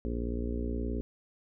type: harmonic tone with a mistuned harmonic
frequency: 58.9 Hz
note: A#1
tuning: 19 cents sharp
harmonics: 1 / 2 / 3 / 4 / 5 / 6 / 7 / 8 / 9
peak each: -33 / -43 / -46 / -37 / -40 / -45 / -40 / -48 / -48 dBFS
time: 0.05-1.01 s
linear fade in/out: 0 ms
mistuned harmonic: 1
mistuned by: +16 cents
effects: none